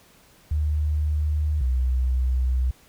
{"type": "tone pair in turn", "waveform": "sine", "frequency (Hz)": [75.5, 63.49], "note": ["D2", "B1"], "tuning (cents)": [48, 49], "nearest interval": "minor third", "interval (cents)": 299, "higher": "first", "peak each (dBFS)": [-20, -19], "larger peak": "second", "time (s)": [[0.51, 1.61], [1.61, 2.71]], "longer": "neither", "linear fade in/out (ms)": 5, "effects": ["pink hiss -55 dBFS RMS until 2.88 s"]}